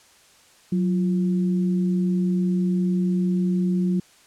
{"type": "tone pair together", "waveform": "sine", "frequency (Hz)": [183.1, 345.6], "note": ["F#3", "F4"], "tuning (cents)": [-18, -18], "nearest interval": "major seventh", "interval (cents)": 1100, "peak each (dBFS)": [-19, -30], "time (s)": [0.72, 4], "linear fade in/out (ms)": 5, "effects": ["white hiss -54 dBFS RMS until 4.26 s", "low-pass 9000 Hz 12 dB/octave"]}